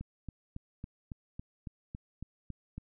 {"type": "click train", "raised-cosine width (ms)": 5, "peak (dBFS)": -28, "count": 11, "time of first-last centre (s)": [0.01, 2.78], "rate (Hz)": 3.61, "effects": []}